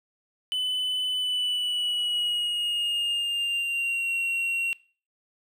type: tone with pitch glide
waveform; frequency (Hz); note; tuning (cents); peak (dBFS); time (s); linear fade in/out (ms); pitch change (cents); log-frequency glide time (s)
triangle; 3008 to 2742; F#7 to F7; +28 to -32; -23; 0.52-4.73; 0; -160; 1.11-4.11
effects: noise-tail reverb RT60 0.4 s tail -21 dB re dry